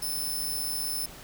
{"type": "tone with amplitude modulation", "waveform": "10% pulse", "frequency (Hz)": 5280, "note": "E8", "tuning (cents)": 2, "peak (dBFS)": -21, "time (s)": [0.02, 1.06], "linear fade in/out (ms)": 5, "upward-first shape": "sine", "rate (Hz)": 145, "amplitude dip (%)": 55, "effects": ["pink hiss -46 dBFS RMS until 1.23 s"]}